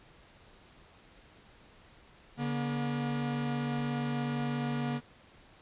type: tone pair together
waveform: 45% pulse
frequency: 143.12 / 240 Hz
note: D3 / B3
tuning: -44 / -49 cents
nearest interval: major sixth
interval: 895 cents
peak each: -34 / -33 dBFS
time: 2.37-5.01 s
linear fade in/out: 50 ms
effects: pink hiss -58 dBFS RMS until 5.61 s + resampled to 8000 Hz